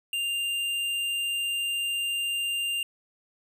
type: tone with hard clipping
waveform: sine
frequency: 2794 Hz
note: F7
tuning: in tune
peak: -28 dBFS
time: 0.13-2.83 s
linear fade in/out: 2 ms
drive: 10 dB
effects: none